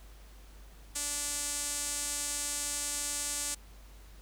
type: tone with band-pass filter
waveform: sawtooth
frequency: 290.6 Hz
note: D4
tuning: 18 cents flat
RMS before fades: -35 dBFS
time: 0.95-3.55 s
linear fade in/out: 10 ms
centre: 8200 Hz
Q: 2.6
effects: added 50 Hz sine -50 dBFS peak until 4.21 s + pink hiss -59 dBFS RMS until 4.21 s